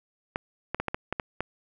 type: clicks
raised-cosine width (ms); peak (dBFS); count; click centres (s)
0.5; -13; 8; 0.359 / 0.746 / 0.8 / 0.883 / 0.945 / 1.126 / 1.198 / 1.406
effects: none